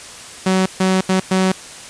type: tone bursts at uneven times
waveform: sawtooth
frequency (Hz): 187.9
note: F#3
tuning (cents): +27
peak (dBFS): -9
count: 4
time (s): 0.46-0.66 / 0.8-1.01 / 1.09-1.2 / 1.31-1.52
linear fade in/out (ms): 5
effects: white hiss -35 dBFS RMS until 1.89 s + resampled to 22050 Hz